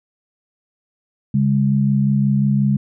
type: tone pair together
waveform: sine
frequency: 138.59 / 204.2 Hz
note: C#3 / G#3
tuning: 0 / -29 cents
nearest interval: perfect fifth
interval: 671 cents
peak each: -16 dBFS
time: 1.34-2.77 s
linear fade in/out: 5 ms
effects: none